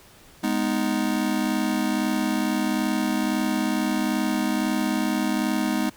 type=chord; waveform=square; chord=G# minor; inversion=none; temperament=just; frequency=207.7 / 249.2 / 311.5 Hz; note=G#3 / B3 / D#4; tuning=0 / +16 / +2 cents; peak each=-27 dBFS; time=0.43-5.9 s; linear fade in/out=10 ms; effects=pink hiss -51 dBFS RMS until 5.96 s